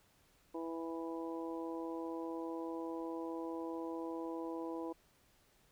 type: harmonic tone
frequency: 164.81 Hz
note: E3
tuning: in tune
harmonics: 2 / 3 / 4 / 5 / 6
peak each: -41 / -45 / -51 / -52 / -49 dBFS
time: 0.54-4.93 s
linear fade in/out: 10 ms
effects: pink hiss -70 dBFS RMS until 5.71 s